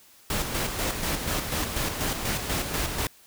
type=noise with tremolo; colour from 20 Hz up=pink; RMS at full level=-27 dBFS; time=0.3-3.07 s; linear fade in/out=2 ms; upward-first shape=square; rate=4.1 Hz; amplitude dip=45%; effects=white hiss -55 dBFS RMS until 3.26 s